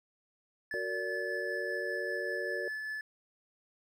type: tone with tremolo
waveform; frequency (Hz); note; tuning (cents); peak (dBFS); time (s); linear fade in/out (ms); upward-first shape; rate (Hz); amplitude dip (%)
triangle; 1731; A6; -29; -33; 0.71-3.01; 2; triangle; 5.1; 25
type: chord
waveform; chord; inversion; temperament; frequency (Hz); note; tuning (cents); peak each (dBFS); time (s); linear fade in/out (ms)
sine; Gb augmented; none; just; 370 / 462.5 / 578.1; Gb4 / Bb4 / D5; 0 / -14 / -27; -39; 0.74-2.68; 0
effects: none